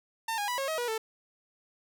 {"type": "tone with pitch steps", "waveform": "sawtooth", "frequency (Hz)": [903, 820, 983, 544, 635, 483.2, 442.9], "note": ["A5", "G#5", "B5", "C#5", "D#5", "B4", "A4"], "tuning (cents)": [45, -22, -8, -33, 35, -38, 11], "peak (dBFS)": -26, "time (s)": [0.28, 0.98], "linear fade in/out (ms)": 5, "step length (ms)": 100, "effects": []}